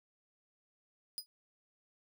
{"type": "tone with exponential decay", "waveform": "sawtooth", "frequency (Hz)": 4956, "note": "D#8", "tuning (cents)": -8, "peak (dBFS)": -31, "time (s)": [1.18, 1.26], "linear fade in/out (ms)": 0, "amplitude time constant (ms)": 17, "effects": []}